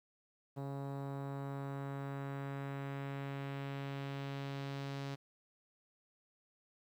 sawtooth tone with low-pass filter sweep, 138.59 Hz, C#3, in tune, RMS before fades -42 dBFS, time 0.56-5.16 s, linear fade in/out 20 ms, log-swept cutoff 840 to 5000 Hz, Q 1.2, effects 11-bit

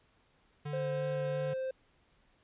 square tone with vibrato, 146.83 Hz, D3, in tune, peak -37 dBFS, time 0.65-1.54 s, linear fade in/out 10 ms, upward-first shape sine, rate 2.9 Hz, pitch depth 9 cents each way
triangle tone, 523.3 Hz, C5, in tune, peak -31 dBFS, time 0.73-1.71 s, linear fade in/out 5 ms
effects pink hiss -69 dBFS RMS until 2.43 s + resampled to 8000 Hz

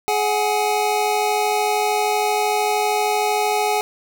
square tone cluster, 421.5 / 745 / 838 Hz, G#4 / F#5 / G#5, +26 / +12 / +15 cents, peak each -23 / -23 / -22 dBFS, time 0.08-3.81 s, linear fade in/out 0 ms, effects none

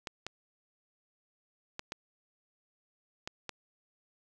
clicks, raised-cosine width 0.2 ms, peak -20 dBFS, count 6, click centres 0.072 / 0.266 / 1.794 / 1.921 / 3.275 / 3.493 s, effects none

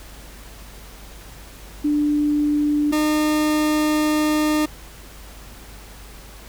sine / 40% pulse tone pair in turn, 295.5 / 304.5 Hz, D4 / D#4, +11 / -37 cents, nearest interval minor second, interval 52 cents, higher second, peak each -16 dBFS, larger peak neither, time 1.84-2.92 / 2.92-4.66 s, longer second, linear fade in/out 10 ms, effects added 50 Hz sine -41 dBFS peak until 6.48 s + pink hiss -43 dBFS RMS until 6.48 s

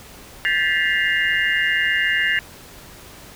sine tone cluster, 1573 / 1748 / 1946 / 2099 / 2821 Hz, G6 / A6 / B6 / C7 / F7, +6 / -12 / -26 / +5 / +17 cents, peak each -27 / -20 / -23 / -25 / -25 dBFS, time 0.45-2.39 s, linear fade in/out 0 ms, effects pink hiss -42 dBFS RMS until 3.35 s

